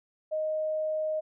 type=tone; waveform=sine; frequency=622.3 Hz; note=D#5; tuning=in tune; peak=-27 dBFS; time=0.31-1.21 s; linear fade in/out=20 ms; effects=none